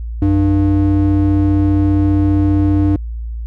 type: ring-modulated tone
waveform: triangle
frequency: 196 Hz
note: G3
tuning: in tune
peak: -5 dBFS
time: 0.22-2.96 s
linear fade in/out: 2 ms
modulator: 104 Hz
effects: added 57 Hz sine -21 dBFS peak until 3.46 s